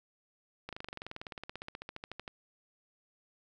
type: slowing click train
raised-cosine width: 0.3 ms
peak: -25 dBFS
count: 29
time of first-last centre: 0.69-2.278 s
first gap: 37 ms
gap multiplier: 1.03
effects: none